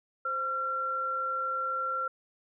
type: tone pair together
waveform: sine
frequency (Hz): 520.5 / 1366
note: C5 / F6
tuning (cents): -9 / -39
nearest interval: octave + perfect fourth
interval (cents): 1670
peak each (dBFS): -39 / -29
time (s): 0.25-2.08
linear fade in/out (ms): 5
effects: none